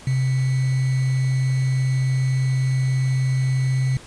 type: tone with sample-and-hold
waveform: sine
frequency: 130.81 Hz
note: C3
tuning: in tune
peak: -17 dBFS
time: 0.07-3.97 s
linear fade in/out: 2 ms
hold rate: 2100 Hz
effects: pink hiss -43 dBFS RMS until 4.06 s + resampled to 22050 Hz